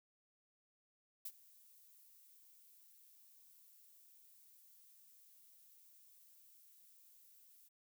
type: noise with ADSR envelope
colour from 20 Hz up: violet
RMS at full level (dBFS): -43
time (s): 1.25-7.69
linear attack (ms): 7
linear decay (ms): 52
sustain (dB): -22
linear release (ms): 14
effects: none